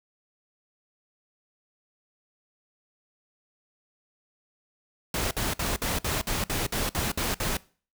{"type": "noise bursts", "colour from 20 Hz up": "pink", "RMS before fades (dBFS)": -28, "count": 11, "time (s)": [5.14, 7.57], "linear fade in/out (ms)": 2, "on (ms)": 170, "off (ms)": 56, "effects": ["noise-tail reverb RT60 0.4 s tail -21 dB re dry"]}